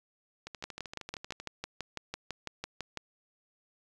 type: two click trains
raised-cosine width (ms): 0.2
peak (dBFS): -24 / -19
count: 13 / 15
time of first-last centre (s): 0.47-1.4 / 0.64-2.973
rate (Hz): 12.9 / 6
effects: resampled to 24000 Hz